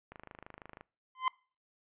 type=click train; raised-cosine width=0.5 ms; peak=-32 dBFS; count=19; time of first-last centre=0.12-0.81 s; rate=26.1 Hz
type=tone with exponential growth; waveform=40% pulse; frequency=1033 Hz; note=C6; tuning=22 cents flat; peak=-23 dBFS; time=1.15-1.28 s; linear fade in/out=2 ms; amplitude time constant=28 ms
effects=noise-tail reverb RT60 0.4 s tail -25 dB re dry + resampled to 8000 Hz